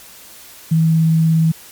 sine tone with vibrato, 161.5 Hz, E3, 35 cents flat, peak -10 dBFS, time 0.71-1.52 s, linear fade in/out 10 ms, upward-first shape triangle, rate 17 Hz, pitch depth 10 cents each way, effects white hiss -40 dBFS RMS until 1.71 s + MP3 96 kbps

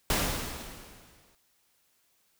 pink noise with exponential decay, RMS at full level -25 dBFS, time 0.1-1.35 s, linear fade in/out 2 ms, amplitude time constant 270 ms, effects white hiss -70 dBFS RMS until 2.39 s

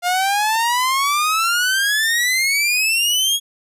sawtooth exponential sweep, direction up, 698.5 to 3337 Hz, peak -12 dBFS, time 0.02-3.4 s, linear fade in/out 50 ms, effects resampled to 32000 Hz

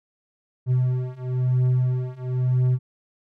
triangle beating tone pair, 126.2 / 127.2 Hz, B2 / C3, +38 / -48 cents, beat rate 1 Hz, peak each -21 / -20 dBFS, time 0.66-2.79 s, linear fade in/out 50 ms, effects none

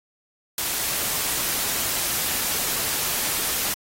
white noise, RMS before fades -25 dBFS, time 0.58-3.74 s, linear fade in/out 2 ms, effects AAC 48 kbps

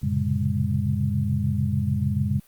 sine tone cluster, 91.5 / 112.5 / 133.1 / 140 / 203.1 Hz, F#2 / A2 / C3 / C#3 / G#3, -19 / +39 / +30 / +18 / -38 cents, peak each -26 / -28 / -28 / -28 / -27 dBFS, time 0.03-2.4 s, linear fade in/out 5 ms, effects white hiss -57 dBFS RMS until 2.47 s + Opus 48 kbps

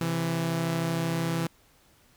sawtooth tone pair together, 132.58 / 165.9 Hz, C3 / E3, +23 / +11 cents, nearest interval major third, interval 388 cents, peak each -29 / -23 dBFS, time 0.01-1.47 s, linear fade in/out 2 ms, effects pink hiss -61 dBFS RMS until 2.16 s

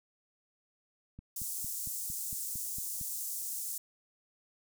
click train, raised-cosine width 5 ms, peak -34 dBFS, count 9, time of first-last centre 1.19-3.012 s, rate 4.39 Hz
pink high-pass noise, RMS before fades -38 dBFS, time 1.36-3.78 s, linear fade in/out 5 ms, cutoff 7100 Hz, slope 24 dB/octave
effects none

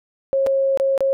sine tone with dropouts, 542 Hz, C#5, 39 cents flat, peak -15 dBFS, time 0.33-1.13 s, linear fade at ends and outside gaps 0 ms, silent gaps 0.464-0.469 / 0.774-0.799 / 0.978-1.006 s, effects none

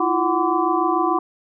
sine tone cluster, 324 / 350.8 / 746 / 1015 / 1156 Hz, E4 / F4 / F#5 / B5 / D6, -30 / +8 / +14 / +47 / -28 cents, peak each -23 dBFS, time 0-1.19 s, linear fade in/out 5 ms, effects none

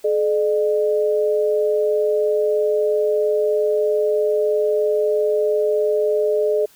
sine tone pair together, 427.1 / 604 Hz, G#4 / D5, +48 / +48 cents, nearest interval tritone, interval 600 cents, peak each -17 / -20 dBFS, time 0.04-6.66 s, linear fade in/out 10 ms, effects white hiss -52 dBFS RMS until 6.75 s

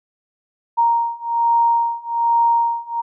sine beating tone pair, 932.3 / 933.5 Hz, A#5 / A#5, 0 / +2 cents, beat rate 1.2 Hz, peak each -18 / -17 dBFS, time 0.77-3.02 s, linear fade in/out 20 ms, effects none

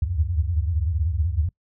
sine tone cluster, 71.3 / 76.4 / 82.1 / 92.4 Hz, C#2 / D#2 / E2 / F#2, +49 / -31 / -6 / -2 cents, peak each -26 dBFS, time 0.02-1.49 s, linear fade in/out 5 ms, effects noise-tail reverb RT60 0.1 s tail -24 dB re dry

